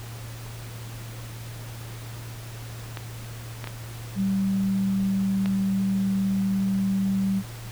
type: clicks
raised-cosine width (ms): 0.3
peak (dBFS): -17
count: 4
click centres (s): 2.972 / 3.642 / 3.673 / 5.459
type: tone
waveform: sine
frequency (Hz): 193.9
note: G3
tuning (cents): -19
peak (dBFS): -21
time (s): 4.15-7.43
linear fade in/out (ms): 50
effects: added 115 Hz sine -36 dBFS peak until 7.71 s + pink hiss -43 dBFS RMS until 7.71 s

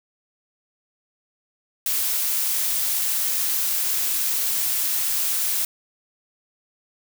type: noise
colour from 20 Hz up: blue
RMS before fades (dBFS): -23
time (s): 1.86-5.65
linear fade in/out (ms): 2
effects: none

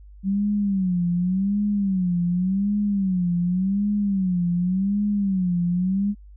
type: tone with vibrato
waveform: sine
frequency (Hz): 189.6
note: F#3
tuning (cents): +43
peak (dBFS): -19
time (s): 0.23-6.15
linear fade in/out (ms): 50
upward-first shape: sine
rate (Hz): 0.88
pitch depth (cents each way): 150
effects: added 50 Hz sine -42 dBFS peak until 6.36 s

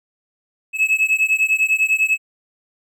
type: beating tone pair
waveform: triangle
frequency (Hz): 2582 / 2592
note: E7 / E7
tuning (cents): -37 / -30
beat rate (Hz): 10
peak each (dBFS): -16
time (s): 0.73-2.18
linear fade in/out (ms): 50
effects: none

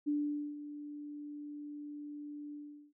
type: tone with ADSR envelope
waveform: sine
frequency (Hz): 293.7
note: D4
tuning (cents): 0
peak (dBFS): -29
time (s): 0.06-2.93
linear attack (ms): 23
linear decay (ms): 470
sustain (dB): -13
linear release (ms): 400
effects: none

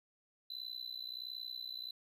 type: tone with amplitude modulation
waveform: triangle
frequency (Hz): 4012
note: B7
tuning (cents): +26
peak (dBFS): -37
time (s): 0.5-1.91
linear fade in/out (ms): 5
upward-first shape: sine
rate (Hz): 61.4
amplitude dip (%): 90
effects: none

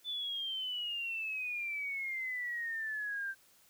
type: exponential sweep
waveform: sine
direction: down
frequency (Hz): 3520 to 1565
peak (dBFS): -35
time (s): 0.04-3.35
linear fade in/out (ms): 50
effects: white hiss -65 dBFS RMS until 3.69 s

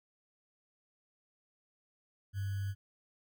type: tone with sample-and-hold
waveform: sine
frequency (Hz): 98.4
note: G2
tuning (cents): +7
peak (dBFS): -33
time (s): 2.33-2.75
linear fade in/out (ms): 50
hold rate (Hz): 1575
effects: none

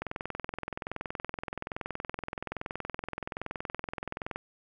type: click train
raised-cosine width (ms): 0.5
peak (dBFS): -19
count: 93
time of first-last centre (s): 0.02-4.36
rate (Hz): 21.2
effects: none

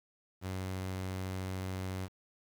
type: tone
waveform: sawtooth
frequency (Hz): 93.8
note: F#2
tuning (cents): +24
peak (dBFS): -32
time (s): 0.41-2.09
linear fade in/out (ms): 50
effects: 10-bit

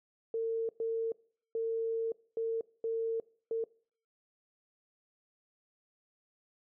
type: tone bursts at uneven times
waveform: sine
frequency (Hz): 453.5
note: A#4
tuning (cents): -48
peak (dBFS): -30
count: 6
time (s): 0.34-0.69 / 0.8-1.12 / 1.55-2.12 / 2.37-2.61 / 2.84-3.2 / 3.51-3.64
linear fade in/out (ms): 2
effects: noise-tail reverb RT60 0.5 s tail -23 dB re dry

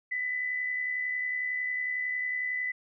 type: tone pair together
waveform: sine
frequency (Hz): 1931 / 2002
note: B6 / B6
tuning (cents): -39 / +23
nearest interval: minor second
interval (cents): 62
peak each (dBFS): -40 / -29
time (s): 0.11-2.72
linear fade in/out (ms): 10
effects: none

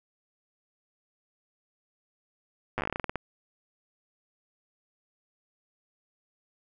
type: slowing click train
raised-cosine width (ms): 0.5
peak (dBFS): -15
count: 15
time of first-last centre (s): 2.78-3.157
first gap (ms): 8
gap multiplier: 1.17
effects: none

